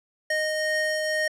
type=tone pair together; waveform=square; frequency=619 / 1854.9 Hz; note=D#5 / A#6; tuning=-9 / -9 cents; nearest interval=octave + perfect fifth; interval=1900 cents; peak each=-27 dBFS; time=0.3-1.28 s; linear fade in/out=5 ms; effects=low-pass 9000 Hz 12 dB/octave